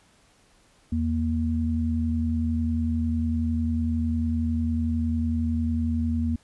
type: tone pair together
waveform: sine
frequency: 82.1 / 235.3 Hz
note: E2 / A#3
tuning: -6 / +16 cents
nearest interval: octave + tritone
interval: 1822 cents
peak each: -25 dBFS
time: 0.92-6.36 s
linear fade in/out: 5 ms
effects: pink hiss -60 dBFS RMS until 6.43 s + resampled to 24000 Hz